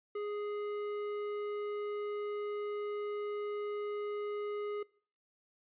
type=tone with tanh clipping; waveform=sine; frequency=414.9 Hz; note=G#4; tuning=2 cents flat; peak=-37 dBFS; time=0.15-4.83 s; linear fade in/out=5 ms; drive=12 dB; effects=noise-tail reverb RT60 0.5 s tail -23 dB re dry + resampled to 8000 Hz